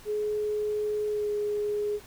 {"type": "tone with pitch glide", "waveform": "sine", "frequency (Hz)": [421.9, 416.3], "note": ["G#4", "G#4"], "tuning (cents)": [27, 4], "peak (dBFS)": -26, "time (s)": [0.05, 2], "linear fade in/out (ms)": 50, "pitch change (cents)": -23, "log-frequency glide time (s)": [1.09, 1.3], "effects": ["pink hiss -51 dBFS RMS until 2.06 s"]}